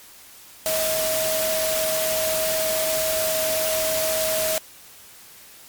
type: tone in noise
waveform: sine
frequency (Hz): 635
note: D#5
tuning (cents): +35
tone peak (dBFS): -23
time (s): 0.66-4.58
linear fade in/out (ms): 0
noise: white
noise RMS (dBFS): -25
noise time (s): 0.66-4.58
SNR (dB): -1
effects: white hiss -46 dBFS RMS until 5.68 s + MP3 96 kbps